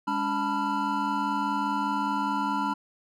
triangle tone cluster, 205.1 / 284.6 / 883 / 988 / 1378 Hz, G#3 / C#4 / A5 / B5 / F6, -21 / +46 / +6 / 0 / -24 cents, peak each -32 / -30 / -30 / -27 / -32 dBFS, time 0.07-2.74 s, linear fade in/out 10 ms, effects none

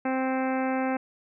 harmonic tone with a mistuned harmonic, 261.6 Hz, C4, in tune, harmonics 1 / 2 / 3 / 4 / 5 / 6 / 7 / 8 / 9 / 10, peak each -27 / -31 / -31 / -39 / -40 / -38 / -44 / -41 / -45 / -45 dBFS, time 0.05-0.97 s, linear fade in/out 5 ms, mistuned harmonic 9, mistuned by -21 cents, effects none

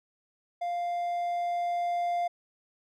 triangle tone with level ramp, 698.5 Hz, F5, in tune, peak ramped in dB -27 to -24 dBFS, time 0.61-2.28 s, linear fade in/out 10 ms, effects none

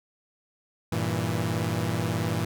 sawtooth chord, E diminished, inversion first, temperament equal, 98 / 116.54 / 164.81 Hz, G2 / Bb2 / E3, 0 / 0 / 0 cents, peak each -27 / -25 / -26 dBFS, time 0.92-2.45 s, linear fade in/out 5 ms, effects none

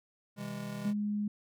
square chord, C augmented, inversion none, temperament just, 130.81 / 163.52 / 204.4 Hz, C3 / E3 / G#3, 0 / -14 / -27 cents, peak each -45 / -45 / -40 dBFS, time 0.36-0.94 s, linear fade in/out 50 ms
sine tone, 207.7 Hz, G#3, in tune, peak -30 dBFS, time 0.85-1.28 s, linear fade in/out 5 ms
effects none

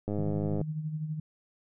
click train, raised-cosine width 2 ms, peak -20 dBFS, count 56, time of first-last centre 0.08-0.614 s, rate 103 Hz
sine tone with tremolo, 154.7 Hz, D#3, 10 cents flat, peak -29 dBFS, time 0.18-1.2 s, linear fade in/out 5 ms, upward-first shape sine, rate 12 Hz, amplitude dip 55%
effects none

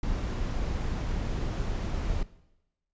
brown noise, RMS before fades -30 dBFS, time 0.03-2.23 s, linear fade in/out 2 ms, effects noise-tail reverb RT60 0.9 s tail -18 dB re dry + resampled to 16000 Hz

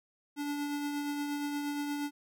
square tone with tremolo, 289.8 Hz, D4, 23 cents flat, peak -32 dBFS, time 0.36-2.11 s, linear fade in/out 50 ms, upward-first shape triangle, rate 8.5 Hz, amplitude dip 35%, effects none

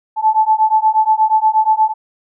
sine beating tone pair, 867 / 875.4 Hz, A5 / A5, -26 / -9 cents, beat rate 8.4 Hz, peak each -13 dBFS, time 0.16-1.94 s, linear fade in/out 50 ms, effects none

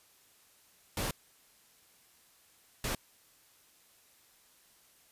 pink noise bursts at uneven times, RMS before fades -34 dBFS, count 2, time 0.97-1.11 / 2.84-2.95 s, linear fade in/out 2 ms, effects white hiss -64 dBFS RMS until 5.11 s + resampled to 32000 Hz

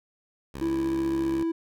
10% pulse tone with vibrato, 68.9 Hz, C#2, 10 cents flat, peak -27 dBFS, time 0.54-1.43 s, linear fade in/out 5 ms, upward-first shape square, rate 16 Hz, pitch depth 36 cents each way
triangle tone, 329.9 Hz, E4, 1 cent sharp, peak -22 dBFS, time 0.61-1.52 s, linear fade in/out 10 ms
effects none

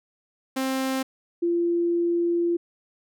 sawtooth / sine tone pair in turn, 264.2 / 343.2 Hz, C4 / F4, +17 / -30 cents, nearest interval perfect fourth, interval 453 cents, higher second, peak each -20 / -20 dBFS, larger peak neither, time 0.56-1.03 / 1.42-2.57 s, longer second, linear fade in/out 10 ms, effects none

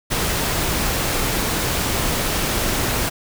pink noise, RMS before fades -21 dBFS, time 0.1-3.1 s, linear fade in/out 20 ms, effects none

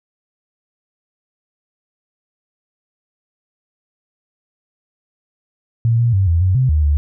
sine tone with pitch steps, 115.6 / 118.4 / 96.6 / 83.9 / 92.8 / 129.5 / 76.3 / 73.2 Hz, A#2 / A#2 / G2 / E2 / F#2 / C3 / D#2 / D2, -14 / +27 / -25 / +31 / +6 / -17 / -33 / -5 cents, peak -11 dBFS, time 5.85-6.97 s, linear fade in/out 0 ms, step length 140 ms, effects none

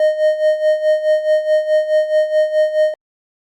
triangle tone with tremolo, 617 Hz, D#5, 15 cents flat, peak -7 dBFS, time 0-2.94 s, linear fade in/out 2 ms, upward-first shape sine, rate 4.7 Hz, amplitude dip 75%, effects Opus 32 kbps

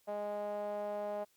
sawtooth tone with band-pass filter, 206.9 Hz, G#3, 6 cents flat, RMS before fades -38 dBFS, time 0.07-1.25 s, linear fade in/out 20 ms, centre 680 Hz, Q 6.6, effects white hiss -71 dBFS RMS until 1.36 s + MP3 96 kbps

